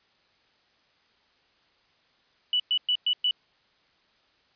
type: tone bursts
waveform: sine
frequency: 2960 Hz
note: F#7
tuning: in tune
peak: -21 dBFS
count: 5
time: 2.53-3.31 s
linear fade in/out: 2 ms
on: 68 ms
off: 110 ms
effects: white hiss -65 dBFS RMS until 4.55 s + resampled to 11025 Hz